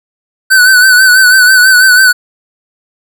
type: tone with vibrato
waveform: square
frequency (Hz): 1509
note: F#6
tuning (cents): +34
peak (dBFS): -3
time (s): 0.5-2.13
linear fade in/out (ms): 20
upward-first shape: sine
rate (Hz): 6.1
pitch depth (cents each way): 51
effects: none